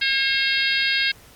harmonic tone, 539 Hz, C#5, 49 cents flat, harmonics 3 / 4 / 5 / 6 / 7 / 8 / 9, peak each -24 / -25 / -26 / -27 / -27 / -28 / -29 dBFS, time 0.01-1.12 s, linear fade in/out 10 ms, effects pink hiss -49 dBFS RMS until 1.35 s + Opus 48 kbps

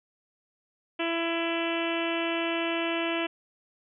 harmonic tone, 333.8 Hz, E4, 22 cents sharp, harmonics 1 / 2 / 3 / 4 / 5 / 6 / 7 / 8 / 9 / 10, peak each -30 / -33 / -38 / -39 / -39 / -40 / -37 / -36 / -37 / -46 dBFS, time 0.99-3.27 s, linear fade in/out 10 ms, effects none

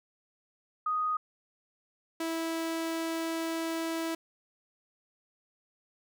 sine / sawtooth tone pair in turn, 1244.5 / 327.6 Hz, D#6 / E4, 0 / -11 cents, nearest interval octave + major seventh, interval 2311 cents, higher first, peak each -27 dBFS, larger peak neither, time 0.86-1.17 / 2.2-4.15 s, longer second, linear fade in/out 5 ms, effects none

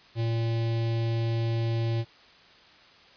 square tone with notch filter, 114.9 Hz, A#2, 25 cents flat, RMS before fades -27 dBFS, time 0.15-2.05 s, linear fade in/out 50 ms, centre 1300 Hz, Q 0.89, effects white hiss -54 dBFS RMS until 3.16 s + resampled to 11025 Hz

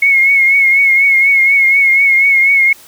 sine tone with vibrato, 2179 Hz, C#7, 30 cents flat, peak -6 dBFS, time 0.02-2.73 s, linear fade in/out 5 ms, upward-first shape triangle, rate 4.1 Hz, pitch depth 53 cents each way, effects white hiss -40 dBFS RMS until 2.87 s

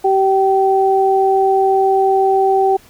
sine tone pair together, 386 / 772 Hz, G4 / G5, -27 / -27 cents, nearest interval octave, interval 1200 cents, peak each -13 dBFS, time 0.04-2.77 s, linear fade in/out 10 ms, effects pink hiss -46 dBFS RMS until 2.89 s

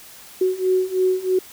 sine beating tone pair, 370 / 373.1 Hz, F#4 / F#4, 0 / +14 cents, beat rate 3.1 Hz, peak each -21 / -19 dBFS, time 0.41-1.39 s, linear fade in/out 5 ms, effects white hiss -43 dBFS RMS until 1.52 s

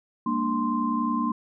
sine tone cluster, 202.4 / 232.9 / 296.1 / 1045 Hz, G#3 / A#3 / D4 / C6, -44 / -1 / +14 / -2 cents, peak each -34 / -26 / -30 / -27 dBFS, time 0.26-1.32 s, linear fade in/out 5 ms, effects none

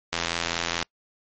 click train, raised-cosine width 0.2 ms, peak -7 dBFS, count 60, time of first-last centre 0.13-0.827 s, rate 84.7 Hz, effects noise-tail reverb RT60 0.1 s tail -26 dB re dry + MP3 32 kbps

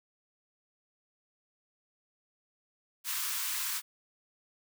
white high-pass noise, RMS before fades -34 dBFS, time 3.04-3.82 s, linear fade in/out 50 ms, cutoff 920 Hz, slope 96 dB/octave, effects none

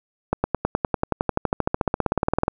accelerating click train, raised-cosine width 1 ms, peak -5 dBFS, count 30, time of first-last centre 0.33-2.481 s, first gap 110 ms, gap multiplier 0.97, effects none

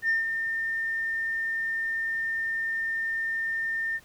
sine tone with ADSR envelope, 1810 Hz, A6, 48 cents sharp, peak -19 dBFS, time 0.02-4 s, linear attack 70 ms, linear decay 150 ms, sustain -7 dB, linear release 44 ms, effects tanh soft clip ceiling -18 dBFS + pink hiss -56 dBFS RMS until 4.04 s

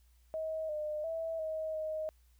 sine tone with pitch steps, 635 / 606 / 653 / 632 / 625 Hz, D#5 / D#5 / E5 / D#5 / D#5, +35 / -46 / -17 / +27 / +8 cents, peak -34 dBFS, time 0.34-2.09 s, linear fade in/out 0 ms, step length 350 ms, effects added 60 Hz sine -62 dBFS peak until 2.39 s + white hiss -74 dBFS RMS until 2.39 s

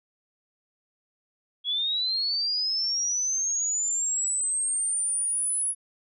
sine linear sweep, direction up, 3322 to 10380 Hz, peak -24 dBFS, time 1.64-5.75 s, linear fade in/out 50 ms, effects none

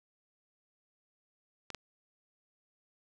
clicks, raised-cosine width 0.2 ms, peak -24 / -22 dBFS, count 2, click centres 1.703 / 1.747 s, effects none

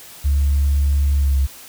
sine tone with pitch glide, 70.7 to 68.06 Hz, C#2 to C#2, +35 to -31 cents, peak -12 dBFS, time 0.24-1.47 s, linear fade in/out 20 ms, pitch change -66 cents, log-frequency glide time 1.19-1.36 s, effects tanh soft clip ceiling -10 dBFS + white hiss -40 dBFS RMS until 1.68 s

